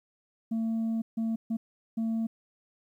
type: tone bursts at uneven times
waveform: sine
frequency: 225.4 Hz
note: A3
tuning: 42 cents sharp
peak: -24 dBFS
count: 4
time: 0.51-1.02 / 1.17-1.36 / 1.5-1.57 / 1.97-2.27 s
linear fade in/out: 10 ms
effects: tanh soft clip ceiling -26 dBFS + 11-bit